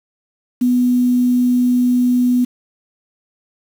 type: tone with quantisation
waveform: sine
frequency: 247.3 Hz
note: B3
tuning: 3 cents sharp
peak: -11 dBFS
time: 0.61-2.45 s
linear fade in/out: 10 ms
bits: 6
effects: none